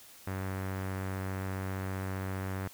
sawtooth tone with low-pass filter, 95.1 Hz, F#2, 48 cents sharp, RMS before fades -36 dBFS, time 0.27-2.68 s, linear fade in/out 5 ms, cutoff 1800 Hz, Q 1.7, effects white hiss -54 dBFS RMS until 2.73 s

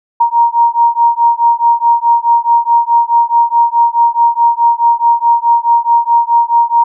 sine beating tone pair, 935 / 939.7 Hz, A#5 / A#5, +5 / +14 cents, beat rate 4.7 Hz, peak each -10 dBFS, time 0.2-6.84 s, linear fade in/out 10 ms, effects none

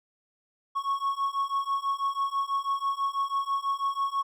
triangle beating tone pair, 1100 / 1106.1 Hz, C#6 / C#6, -14 / -4 cents, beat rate 6.1 Hz, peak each -28 / -27 dBFS, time 0.75-4.23 s, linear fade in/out 20 ms, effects none

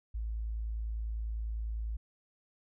sine tone, 55 Hz, A1, in tune, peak -33 dBFS, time 0.14-1.97 s, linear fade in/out 10 ms, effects none

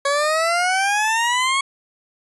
20% pulse exponential sweep, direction up, 554.4 to 1108.7 Hz, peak -12 dBFS, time 0.05-1.61 s, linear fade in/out 5 ms, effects resampled to 24000 Hz

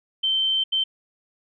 sine tone bursts at uneven times, 3106 Hz, G7, 17 cents flat, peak -19 dBFS, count 2, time 0.23-0.64 / 0.72-0.84 s, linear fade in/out 10 ms, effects none

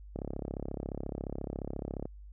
click train, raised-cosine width 2 ms, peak -23 dBFS, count 66, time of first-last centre 0.16-2.055 s, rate 34.3 Hz, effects added 50 Hz sine -46 dBFS peak until 2.32 s

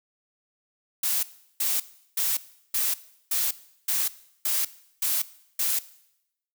blue noise bursts, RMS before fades -25 dBFS, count 9, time 1.03-5.79 s, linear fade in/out 5 ms, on 200 ms, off 370 ms, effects noise-tail reverb RT60 0.8 s tail -18 dB re dry

